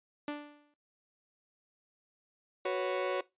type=tone with exponential decay; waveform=sawtooth; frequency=293.7 Hz; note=D4; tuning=in tune; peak=-29 dBFS; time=0.28-0.74 s; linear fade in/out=2 ms; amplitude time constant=100 ms
type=chord; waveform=35% pulse; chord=F# suspended fourth; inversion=none; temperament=equal; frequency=370 / 493.9 / 554.4 Hz; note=F#4 / B4 / C#5; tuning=0 / 0 / 0 cents; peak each=-33 / -36 / -32 dBFS; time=2.65-3.21 s; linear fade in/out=5 ms
effects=noise-tail reverb RT60 0.2 s tail -20 dB re dry + resampled to 8000 Hz